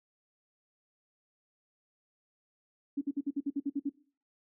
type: tone bursts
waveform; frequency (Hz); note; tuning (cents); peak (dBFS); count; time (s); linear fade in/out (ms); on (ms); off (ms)
sine; 282; C#4; +30; -28; 10; 2.97-3.896; 10; 44; 54
effects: noise-tail reverb RT60 0.4 s tail -18 dB re dry